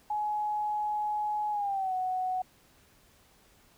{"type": "tone with pitch glide", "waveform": "sine", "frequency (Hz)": [842, 741.5], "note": ["G#5", "F#5"], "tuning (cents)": [24, 4], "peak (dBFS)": -28, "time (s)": [0.1, 2.42], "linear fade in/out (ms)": 5, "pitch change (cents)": -220, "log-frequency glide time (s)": [1.51, 1.94], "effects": ["pink hiss -62 dBFS RMS until 3.77 s"]}